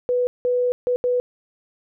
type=tone bursts at uneven times; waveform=sine; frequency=493.9 Hz; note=B4; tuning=in tune; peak=-17 dBFS; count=4; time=0.09-0.27 / 0.45-0.72 / 0.87-0.96 / 1.04-1.2 s; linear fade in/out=0 ms; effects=none